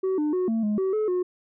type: tone with pitch steps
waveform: sine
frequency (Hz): 378.6 / 300.3 / 366.3 / 225.2 / 209.9 / 380.9 / 429.8 / 362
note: F#4 / D4 / F#4 / A3 / G#3 / G4 / A4 / F#4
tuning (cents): +40 / +39 / -17 / +40 / +19 / -50 / -41 / -38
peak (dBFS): -19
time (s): 0.03-1.23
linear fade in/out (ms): 10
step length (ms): 150
effects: tanh soft clip ceiling -21 dBFS